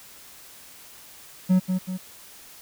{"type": "tone with echo", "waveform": "triangle", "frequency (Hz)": 184.9, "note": "F#3", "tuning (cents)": -1, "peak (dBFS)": -13, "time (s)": [1.49, 1.6], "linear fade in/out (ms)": 20, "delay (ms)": 190, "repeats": 2, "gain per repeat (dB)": -6, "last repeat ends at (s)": 1.98, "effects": ["white hiss -47 dBFS RMS until 2.61 s"]}